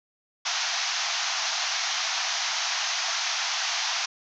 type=band-pass noise; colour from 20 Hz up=white; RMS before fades=-28 dBFS; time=0.45-4.06 s; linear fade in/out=10 ms; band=660 to 6500 Hz; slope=96 dB/octave; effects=none